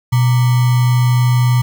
sine tone with sample-and-hold, 123.47 Hz, B2, in tune, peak -9 dBFS, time 0.12-1.62 s, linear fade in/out 10 ms, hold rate 1050 Hz, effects none

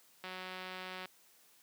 click train, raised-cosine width 0.3 ms, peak -28 dBFS, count 152, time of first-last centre 0.24-1.056 s, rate 185 Hz, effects white hiss -65 dBFS RMS until 1.62 s + high-pass 150 Hz 12 dB/octave

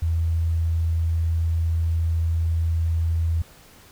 sine tone, 82.41 Hz, E2, in tune, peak -19 dBFS, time 0.02-3.42 s, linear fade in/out 5 ms, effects pink hiss -50 dBFS RMS until 3.91 s

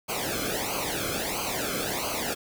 pink noise with flanger, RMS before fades -30 dBFS, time 0.08-2.35 s, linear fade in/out 20 ms, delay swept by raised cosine 0.55 to 1.09 ms, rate 1.5 Hz, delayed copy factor -0.85, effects none

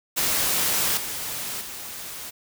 white noise with level steps, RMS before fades -23 / -31 / -36 dBFS, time 0.16-2.31 s, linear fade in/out 20 ms, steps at 0.97 / 1.61 s, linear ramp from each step 2 ms, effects none

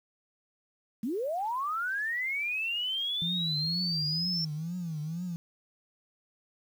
sine linear sweep, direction up, 200.6 to 5430 Hz, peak -29 dBFS, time 1.03-4.45 s, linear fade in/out 5 ms
sine tone with vibrato, 164.6 Hz, E3, 2 cents flat, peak -32 dBFS, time 3.22-5.36 s, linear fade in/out 0 ms, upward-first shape triangle, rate 2.1 Hz, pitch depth 190 cents each way
effects 9-bit

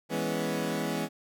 20% pulse chord, C# minor seventh, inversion first, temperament equal, 164.81 / 207.7 / 246.9 / 277.2 Hz, E3 / G#3 / B3 / C#4, 0 / 0 / 0 / 0 cents, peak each -29 / -29 / -30 / -31 dBFS, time 0.09-1.09 s, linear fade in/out 50 ms, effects none

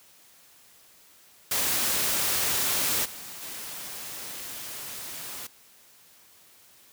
white noise with level steps, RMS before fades -26 / -41 / -38 dBFS, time 1.51-5.47 s, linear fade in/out 5 ms, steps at 3.04 / 3.41 s, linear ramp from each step 20 ms, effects white hiss -56 dBFS RMS until 6.92 s + high-pass 60 Hz 12 dB/octave

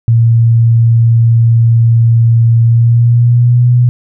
sine tone with pitch glide, 115.6 to 122.47 Hz, A#2 to B2, -14 to -14 cents, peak -4 dBFS, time 0.08-3.89 s, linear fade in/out 0 ms, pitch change +100 cents, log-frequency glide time 2.62-3.68 s, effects none

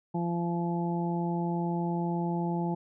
harmonic tone, 171.6 Hz, F3, 30 cents flat, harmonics 1 / 2 / 3 / 4 / 5, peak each -29 / -34 / -44 / -40 / -36 dBFS, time 0.14-2.75 s, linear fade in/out 10 ms, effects none

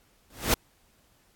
pink noise with exponential growth, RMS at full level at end -19 dBFS, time 0.3-0.54 s, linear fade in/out 2 ms, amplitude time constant 51 ms, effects pink hiss -64 dBFS RMS until 1.35 s + AAC 64 kbps

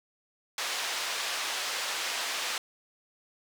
white band-pass noise, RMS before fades -33 dBFS, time 0.58-2.58 s, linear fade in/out 2 ms, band 610 to 4900 Hz, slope 12 dB/octave, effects none

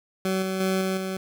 20% pulse tone with level steps, 189.2 Hz, F#3, 39 cents sharp, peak -18 / -21 / -17 / -19 / -23 dBFS, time 0.25-1.17 s, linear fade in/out 2 ms, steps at 0.42 / 0.6 / 0.81 / 0.97 s, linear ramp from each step 5 ms, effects none

